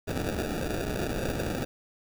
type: noise with sample-and-hold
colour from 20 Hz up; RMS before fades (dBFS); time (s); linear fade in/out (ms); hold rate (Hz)
white; -31; 0.07-1.65; 10; 1050
effects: none